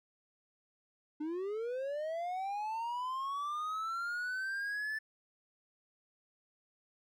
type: linear sweep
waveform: triangle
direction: up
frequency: 294 to 1760 Hz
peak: -33 dBFS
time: 1.2-4.99 s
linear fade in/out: 10 ms
effects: none